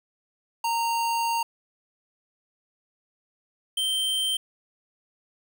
square tone pair in turn, 925 / 3128 Hz, A#5 / G7, -14 / -4 cents, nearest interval octave + major sixth, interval 2110 cents, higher second, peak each -24 dBFS, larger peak neither, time 0.64-1.43 / 3.77-4.37 s, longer first, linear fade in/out 5 ms, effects 9-bit

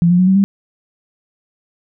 sine tone with pitch steps, 170.9 / 177.23 / 183.8 / 190.61 / 197.68 Hz, F3 / F3 / F#3 / G3 / G3, -37 / +26 / -11 / -48 / +15 cents, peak -8 dBFS, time 0.02-0.44 s, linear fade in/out 0 ms, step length 84 ms, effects none

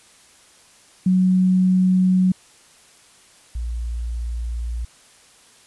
sine tone pair in turn, 185 / 58.52 Hz, F#3 / A#1, 0 / +7 cents, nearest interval octave + minor sixth, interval 1993 cents, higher first, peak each -13 / -23 dBFS, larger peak first, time 1.06-2.32 / 3.55-4.85 s, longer second, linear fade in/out 5 ms, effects white hiss -51 dBFS RMS until 5.66 s + resampled to 24000 Hz

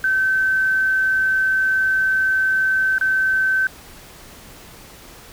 sine tone with dropouts, 1539 Hz, G6, 32 cents flat, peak -15 dBFS, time 0.04-3.67 s, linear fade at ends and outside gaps 2 ms, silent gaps 2.983-3.011 s, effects pink hiss -42 dBFS RMS until 5.32 s

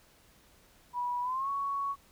sine tone with pitch glide, 976 to 1114.7 Hz, B5 to C#6, -21 to +9 cents, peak -30 dBFS, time 0.93-1.96 s, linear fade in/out 50 ms, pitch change +230 cents, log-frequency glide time 1.22-1.49 s, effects pink hiss -62 dBFS RMS until 2.11 s

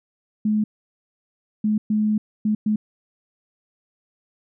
sine tone bursts at uneven times, 213.2 Hz, G#3, 46 cents sharp, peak -17 dBFS, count 5, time 0.45-0.64 / 1.64-1.78 / 1.9-2.18 / 2.45-2.55 / 2.66-2.76 s, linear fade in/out 5 ms, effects none

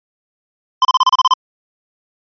square tone bursts, 1032 Hz, C6, 24 cents flat, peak -8 dBFS, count 9, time 0.82-1.337 s, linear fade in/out 2 ms, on 29 ms, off 32 ms, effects resampled to 11025 Hz

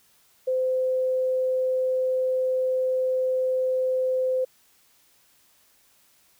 sine tone, 515 Hz, C5, 28 cents flat, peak -21 dBFS, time 0.47-4.45 s, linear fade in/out 10 ms, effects white hiss -61 dBFS RMS until 6.39 s

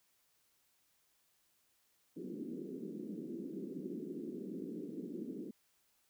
white band-pass noise, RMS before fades -44 dBFS, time 2.16-5.51 s, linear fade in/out 5 ms, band 180 to 390 Hz, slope 48 dB/octave, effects white hiss -75 dBFS RMS until 6.09 s

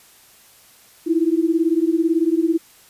sine beating tone pair, 320 / 338 Hz, D#4 / E4, +49 / +43 cents, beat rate 18 Hz, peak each -18 dBFS, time 1.06-2.58 s, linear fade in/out 20 ms, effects white hiss -50 dBFS RMS until 2.89 s + resampled to 32000 Hz

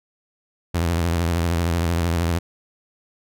sawtooth tone with vibrato, 84.7 Hz, E2, 48 cents sharp, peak -15 dBFS, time 0.74-2.39 s, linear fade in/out 10 ms, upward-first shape sine, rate 13 Hz, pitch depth 78 cents each way, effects none

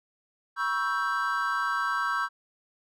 triangle chord, C# half-diminished seventh, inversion third, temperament equal with one note detuned, 968.6 / 1108.7 / 1318.5 / 1568 Hz, B5 / C#6 / E6 / G6, -34 / 0 / 0 / 0 cents, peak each -33 / -29 / -29 / -28 dBFS, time 0.56-2.29 s, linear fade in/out 50 ms, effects none

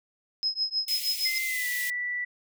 sine tone with tremolo, 5120 Hz, D#8, 49 cents sharp, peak -22 dBFS, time 0.43-1.38 s, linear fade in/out 0 ms, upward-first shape triangle, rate 6.4 Hz, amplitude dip 100%
white high-pass noise, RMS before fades -35 dBFS, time 0.88-1.9 s, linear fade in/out 2 ms, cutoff 2000 Hz, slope 96 dB/octave
sine tone with pitch glide, 2075 to 1964.2 Hz, C7 to B6, -15 to -10 cents, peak -28 dBFS, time 1.25-2.25 s, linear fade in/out 10 ms, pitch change -95 cents, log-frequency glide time 1.45-1.68 s
effects none

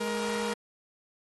sawtooth tone pair together, 210 / 471.4 Hz, G#3 / A#4, +19 / +19 cents, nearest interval octave + major second, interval 1400 cents, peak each -29 / -27 dBFS, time 0-0.54 s, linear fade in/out 10 ms, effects AAC 32 kbps

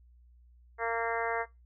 harmonic tone, 230 Hz, A#3, 23 cents flat, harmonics 2 / 3 / 4 / 5 / 6 / 7 / 8 / 9, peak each -34 / -36 / -37 / -38 / -39 / -39 / -40 / -41 dBFS, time 0.78-1.46 s, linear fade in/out 50 ms, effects noise-tail reverb RT60 0.2 s tail -19 dB re dry + added 60 Hz sine -56 dBFS peak until 1.65 s

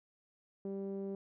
sawtooth tone with low-pass filter, 196 Hz, G3, in tune, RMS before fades -40 dBFS, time 0.65-1.15 s, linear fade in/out 2 ms, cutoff 440 Hz, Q 2.7, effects none

